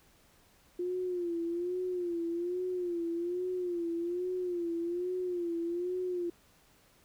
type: tone with vibrato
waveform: sine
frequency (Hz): 351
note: F4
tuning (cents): +9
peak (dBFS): -31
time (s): 0.79-6.3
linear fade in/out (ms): 5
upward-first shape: sine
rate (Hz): 1.2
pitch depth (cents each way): 76
effects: pink hiss -64 dBFS RMS until 7.04 s